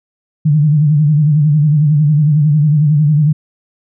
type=tone with vibrato; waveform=sine; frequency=150 Hz; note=D3; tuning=37 cents sharp; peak=-7 dBFS; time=0.45-3.33 s; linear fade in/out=10 ms; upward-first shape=sine; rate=11 Hz; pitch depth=84 cents each way; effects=none